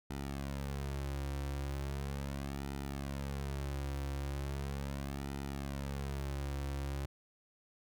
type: tone with flanger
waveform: sawtooth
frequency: 69.3 Hz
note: C#2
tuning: in tune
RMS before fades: -39 dBFS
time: 0.1-7.06 s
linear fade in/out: 5 ms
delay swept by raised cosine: 1.8 to 4.8 ms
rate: 0.38 Hz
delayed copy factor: -0.65
effects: none